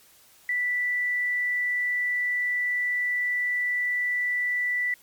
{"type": "tone", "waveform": "sine", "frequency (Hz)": 1971, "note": "B6", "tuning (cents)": -4, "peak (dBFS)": -23, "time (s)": [0.49, 4.94], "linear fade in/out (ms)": 2, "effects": ["white hiss -56 dBFS RMS until 5.02 s", "MP3 96 kbps"]}